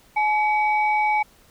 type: tone pair together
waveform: sine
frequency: 850 / 2269 Hz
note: G#5 / C#7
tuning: +40 / +40 cents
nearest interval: octave + perfect fourth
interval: 1700 cents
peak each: -18 / -23 dBFS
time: 0.16-1.23 s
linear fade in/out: 10 ms
effects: tanh soft clip ceiling -10 dBFS + pink hiss -55 dBFS RMS until 1.5 s